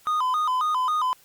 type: tone with vibrato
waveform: triangle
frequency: 1119 Hz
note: C#6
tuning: 16 cents sharp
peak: -19 dBFS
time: 0.07-1.13 s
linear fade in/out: 0 ms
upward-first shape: square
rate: 3.7 Hz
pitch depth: 170 cents each way
effects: white hiss -56 dBFS RMS until 1.24 s + Opus 48 kbps